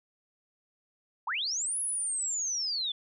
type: linear two-way sweep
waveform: sine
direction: up then down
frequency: 791 to 10650 to 3419 Hz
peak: -29 dBFS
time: 1.27-2.92 s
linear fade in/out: 5 ms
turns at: 1.8 s
effects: none